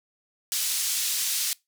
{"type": "band-pass noise", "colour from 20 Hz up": "pink", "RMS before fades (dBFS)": -27, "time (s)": [0.52, 1.53], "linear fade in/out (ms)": 0, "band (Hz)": [4500, 15000], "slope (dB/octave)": 12, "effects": ["noise-tail reverb RT60 0.2 s tail -23 dB re dry"]}